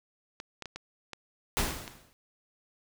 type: clicks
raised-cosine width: 0.2 ms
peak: -22 dBFS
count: 7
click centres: 0.401 / 0.623 / 0.657 / 0.76 / 1.133 / 1.708 / 1.878 s
type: noise with exponential decay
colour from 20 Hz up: pink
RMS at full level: -26 dBFS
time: 1.57-2.13 s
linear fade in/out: 0 ms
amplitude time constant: 120 ms
effects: none